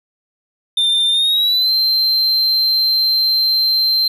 triangle tone with pitch glide, 3594 to 4128 Hz, A7 to C8, +36 to -24 cents, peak -11 dBFS, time 0.77-4.08 s, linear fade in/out 5 ms, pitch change +240 cents, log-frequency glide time 1.1-1.72 s, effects none

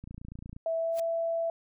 click train, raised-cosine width 5 ms, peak -30 dBFS, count 16, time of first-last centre 0.04-0.564 s, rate 28.6 Hz
sine tone with pitch glide, 656 to 664.8 Hz, E5 to E5, -9 to +15 cents, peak -27 dBFS, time 0.66-1.5 s, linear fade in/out 2 ms, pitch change +24 cents, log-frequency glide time 0.76-0.98 s
white noise with exponential growth, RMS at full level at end -38 dBFS, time 0.91-1 s, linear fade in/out 5 ms, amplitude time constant 18 ms
effects none

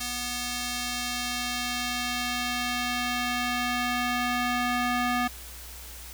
square tone with band-pass filter sweep, 245.1 Hz, B3, 13 cents flat, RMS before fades -29 dBFS, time 0-5.28 s, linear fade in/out 10 ms, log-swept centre 6500 to 1500 Hz, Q 0.71, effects added 60 Hz sine -44 dBFS peak until 6.13 s + white hiss -44 dBFS RMS until 6.13 s

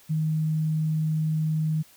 sine tone, 156.5 Hz, D#3, 10 cents sharp, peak -22 dBFS, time 0.09-1.83 s, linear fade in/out 20 ms, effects white hiss -55 dBFS RMS until 1.96 s

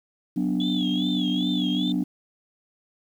sine chord, B minor, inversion second, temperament equal, 185 / 246.9 / 293.7 Hz, F#3 / B3 / D4, 0 / 0 / 0 cents, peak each -25 dBFS, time 0.36-2.04 s, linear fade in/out 10 ms
sine tone with vibrato, 3393 Hz, G#7, 36 cents sharp, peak -28 dBFS, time 0.6-1.92 s, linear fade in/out 2 ms, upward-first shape sine, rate 2.5 Hz, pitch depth 92 cents each way
effects tanh soft clip ceiling -16 dBFS + 9-bit

